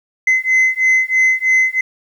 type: beating tone pair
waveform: sine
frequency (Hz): 2046 / 2049.1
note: C7 / C7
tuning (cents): -39 / -37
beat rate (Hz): 3.1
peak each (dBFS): -12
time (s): 0.27-1.81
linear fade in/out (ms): 5
effects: tanh soft clip ceiling -8 dBFS + 8-bit